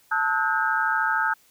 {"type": "tone cluster", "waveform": "sine", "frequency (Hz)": [883, 1287, 1463, 1596], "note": ["A5", "E6", "F#6", "G6"], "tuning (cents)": [6, -42, -20, 31], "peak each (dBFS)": -26, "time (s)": [0.11, 1.34], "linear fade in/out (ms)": 10, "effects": ["white hiss -59 dBFS RMS until 1.5 s"]}